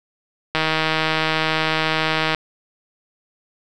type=click train; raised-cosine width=0.3 ms; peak=-3 dBFS; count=285; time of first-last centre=0.55-2.347 s; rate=158 Hz; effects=none